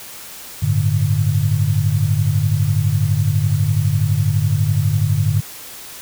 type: chord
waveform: sine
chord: G suspended second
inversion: none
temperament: equal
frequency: 98 / 110 / 146.83 Hz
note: G2 / A2 / D3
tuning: 0 / 0 / 0 cents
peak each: -18 dBFS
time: 0.62-5.41 s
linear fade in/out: 10 ms
effects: white hiss -35 dBFS RMS until 6.01 s